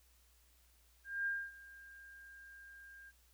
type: tone with ADSR envelope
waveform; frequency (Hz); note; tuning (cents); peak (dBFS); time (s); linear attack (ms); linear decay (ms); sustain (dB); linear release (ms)
sine; 1604; G6; +39; -33; 1.04-3.12; 220; 250; -20; 36
effects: added 60 Hz sine -68 dBFS peak until 3.33 s + white hiss -71 dBFS RMS until 3.33 s